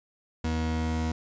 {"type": "tone pair together", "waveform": "40% pulse", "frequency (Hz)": [80.02, 240], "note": ["D#2", "B3"], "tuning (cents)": [49, -49], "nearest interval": "octave + perfect fifth", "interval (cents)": 1902, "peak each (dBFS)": [-27, -32], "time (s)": [0.44, 1.12], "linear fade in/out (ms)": 5, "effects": ["resampled to 16000 Hz"]}